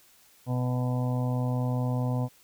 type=harmonic tone; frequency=125.1 Hz; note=B2; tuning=23 cents sharp; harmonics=1 / 2 / 4 / 5 / 6 / 7 / 8; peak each=-26 / -32 / -38 / -40 / -42 / -43 / -44 dBFS; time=0.46-2.29 s; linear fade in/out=50 ms; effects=white hiss -59 dBFS RMS until 2.43 s